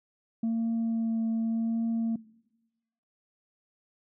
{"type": "tone with vibrato", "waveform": "sine", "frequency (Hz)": 226.9, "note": "A#3", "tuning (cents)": -47, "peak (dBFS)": -23, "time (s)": [0.43, 2.16], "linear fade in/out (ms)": 5, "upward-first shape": "triangle", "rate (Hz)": 0.87, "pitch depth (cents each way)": 15, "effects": ["noise-tail reverb RT60 1.0 s tail -22 dB re dry", "tanh soft clip ceiling -24 dBFS"]}